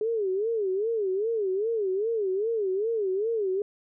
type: tone with vibrato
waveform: sine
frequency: 415.3 Hz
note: G#4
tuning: in tune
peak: -24 dBFS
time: 0.01-3.62 s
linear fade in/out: 2 ms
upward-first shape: sine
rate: 2.5 Hz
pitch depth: 190 cents each way
effects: none